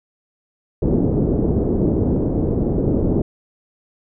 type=low-pass noise; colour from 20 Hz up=white; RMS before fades=-18 dBFS; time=0.82-3.22 s; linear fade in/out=5 ms; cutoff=410 Hz; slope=24 dB/octave; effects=none